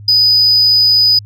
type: tone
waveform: sine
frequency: 4978 Hz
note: D#8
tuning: in tune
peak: -5 dBFS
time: 0.08-1.19 s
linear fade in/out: 5 ms
effects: tanh soft clip ceiling -4 dBFS + added 103 Hz sine -30 dBFS peak until 1.25 s